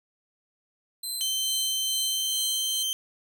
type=tone with tremolo; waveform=20% pulse; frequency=4082 Hz; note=C8; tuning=44 cents flat; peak=-24 dBFS; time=1.03-2.83 s; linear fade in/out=5 ms; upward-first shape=sine; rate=2.3 Hz; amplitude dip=55%
type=tone with pitch glide; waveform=sawtooth; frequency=3100 to 3120 Hz; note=G7 to G7; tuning=-20 to -9 cents; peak=-23 dBFS; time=1.21-2.93 s; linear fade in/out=0 ms; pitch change=+11 cents; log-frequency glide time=2.03-2.41 s
effects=none